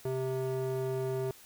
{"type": "tone with band-pass filter", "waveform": "square", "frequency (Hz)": 130.81, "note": "C3", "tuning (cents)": 0, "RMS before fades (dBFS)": -33, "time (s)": [0.05, 1.31], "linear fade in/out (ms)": 2, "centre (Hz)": 410, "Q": 1.5, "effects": ["white hiss -55 dBFS RMS until 1.45 s"]}